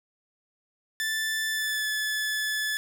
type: tone with pitch glide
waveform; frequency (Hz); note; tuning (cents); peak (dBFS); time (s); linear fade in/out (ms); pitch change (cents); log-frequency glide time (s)
sawtooth; 1760 to 1726.8; A6 to A6; 0 to -33; -23; 1-2.77; 0; -33; 1.5-1.88
effects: none